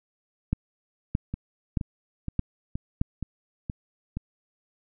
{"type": "two click trains", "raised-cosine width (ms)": 5, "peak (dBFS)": [-11, -18], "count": [5, 7], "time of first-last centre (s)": [[0.53, 3.014], [1.34, 4.17]], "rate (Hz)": [1.61, 2.12], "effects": []}